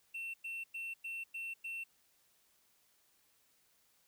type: tone bursts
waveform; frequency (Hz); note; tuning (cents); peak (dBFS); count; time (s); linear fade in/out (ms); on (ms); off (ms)
triangle; 2700; E7; +41; -38; 6; 0.14-1.84; 10; 200; 100
effects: white hiss -72 dBFS RMS until 4.07 s